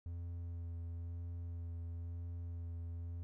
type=tone with vibrato; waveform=triangle; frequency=85.2 Hz; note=F2; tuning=42 cents flat; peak=-39 dBFS; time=0.06-3.23 s; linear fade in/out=0 ms; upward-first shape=sine; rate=1 Hz; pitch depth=14 cents each way; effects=none